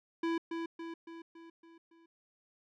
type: tone with echo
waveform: square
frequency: 332.1 Hz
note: E4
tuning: 13 cents sharp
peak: -31 dBFS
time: 0.23-0.38 s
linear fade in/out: 5 ms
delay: 280 ms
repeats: 6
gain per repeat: -5 dB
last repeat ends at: 2.06 s
effects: low-pass 3000 Hz 12 dB/octave